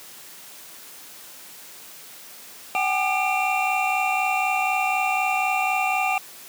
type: tone cluster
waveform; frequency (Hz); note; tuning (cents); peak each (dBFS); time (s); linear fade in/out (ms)
triangle; 755 / 819 / 1205 / 2375 / 2732; F#5 / G#5 / D6 / D7 / F7; +35 / -24 / +44 / +19 / -39; -22 / -26 / -28 / -25 / -27; 2.75-6.18; 0
effects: white hiss -43 dBFS RMS until 6.48 s + high-pass 150 Hz 12 dB/octave